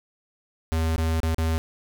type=tone with dropouts; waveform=square; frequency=80.9 Hz; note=E2; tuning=32 cents flat; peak=-22 dBFS; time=0.72-1.58 s; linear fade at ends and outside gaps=0 ms; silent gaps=0.961-0.981 / 1.202-1.232 / 1.345-1.383 s; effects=none